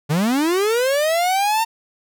45% pulse linear sweep, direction up, 138.1 to 916 Hz, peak -16 dBFS, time 0.09-1.65 s, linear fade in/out 20 ms, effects none

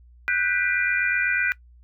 sine chord, G major seventh, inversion third, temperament equal with one note detuned, 1480 / 1568 / 1975.5 / 2397 Hz, F#6 / G6 / B6 / D7, 0 / 0 / 0 / +35 cents, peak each -24 / -27 / -27 / -26 dBFS, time 0.28-1.52 s, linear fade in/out 0 ms, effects noise-tail reverb RT60 0.1 s tail -19 dB re dry + added 60 Hz sine -48 dBFS peak until 1.83 s

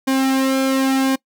sawtooth tone with flanger, 266.3 Hz, C4, 31 cents sharp, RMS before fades -17 dBFS, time 0.07-1.16 s, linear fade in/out 10 ms, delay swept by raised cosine 1.5 to 2.7 ms, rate 0.93 Hz, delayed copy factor -0.7, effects noise-tail reverb RT60 0.1 s tail -23 dB re dry

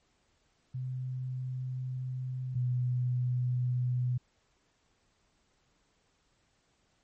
sine tone pair in turn, 128.2 / 124.55 Hz, C3 / B2, -35 / +15 cents, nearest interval minor second, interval 50 cents, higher first, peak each -33 / -27 dBFS, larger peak second, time 0.74-2.55 / 2.55-4.18 s, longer first, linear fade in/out 10 ms, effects pink hiss -72 dBFS RMS until 7.03 s + MP3 32 kbps

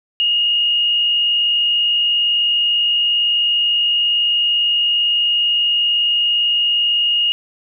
sine tone with frequency modulation, 2859 Hz, F7, 40 cents sharp, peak -13 dBFS, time 0.2-7.32 s, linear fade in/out 0 ms, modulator 58.9 Hz, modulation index 0.71, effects none

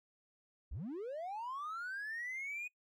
triangle linear sweep, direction up, 39.61 to 2489 Hz, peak -37 dBFS, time 0.71-2.68 s, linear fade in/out 10 ms, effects noise-tail reverb RT60 0.1 s tail -24 dB re dry + tanh soft clip ceiling -35 dBFS

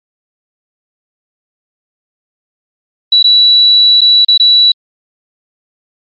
sine tone with dropouts, 3934 Hz, B7, 7 cents flat, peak -3 dBFS, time 3.12-4.72 s, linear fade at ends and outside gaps 5 ms, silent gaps 3.228-3.241 / 4.008-4.015 / 4.249-4.283 / 4.377-4.398 s, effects MP3 48 kbps

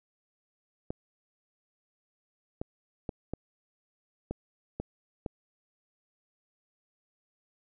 clicks, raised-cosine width 2 ms, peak -20 dBFS, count 7, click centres 0.905 / 2.615 / 3.092 / 3.336 / 4.31 / 4.8 / 5.262 s, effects none

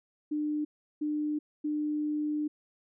sine tone bursts at uneven times, 300 Hz, D4, 37 cents sharp, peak -28 dBFS, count 3, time 0.31-0.65 / 1.01-1.39 / 1.64-2.48 s, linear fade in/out 10 ms, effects none

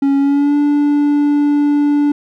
triangle tone with pitch glide, 277.2 to 291 Hz, C#4 to D4, 0 to -16 cents, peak -8 dBFS, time 0.02-2.12 s, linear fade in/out 5 ms, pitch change +84 cents, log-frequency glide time 0.18-0.56 s, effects none

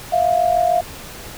sine tone pair together, 659.3 / 706 Hz, E5 / F5, 0 / +19 cents, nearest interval minor second, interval 119 cents, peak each -18 / -15 dBFS, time 0.12-0.81 s, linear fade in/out 10 ms, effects pink hiss -35 dBFS RMS until 1.37 s

